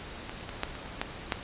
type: clicks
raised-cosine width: 0.3 ms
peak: -21 / -21 / -12 / -26 / -27 / -12 / -10 dBFS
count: 7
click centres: 0.295 / 0.492 / 0.634 / 0.753 / 0.86 / 1.015 / 1.322 s
effects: pink hiss -42 dBFS RMS until 1.43 s + resampled to 8000 Hz